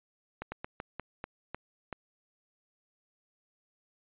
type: slowing click train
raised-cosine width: 0.5 ms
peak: -22 dBFS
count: 8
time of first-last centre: 0.42-1.927 s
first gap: 100 ms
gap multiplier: 1.25
effects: resampled to 8000 Hz